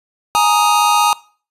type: chord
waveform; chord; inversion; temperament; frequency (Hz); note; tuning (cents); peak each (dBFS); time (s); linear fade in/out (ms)
square; Ab suspended second; none; equal with one note detuned; 836.4 / 932.3 / 1244.5; Ab5 / Bb5 / Eb6; +12 / 0 / 0; -16; 0.35-1.13; 0
effects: noise-tail reverb RT60 0.4 s tail -21 dB re dry + resampled to 32000 Hz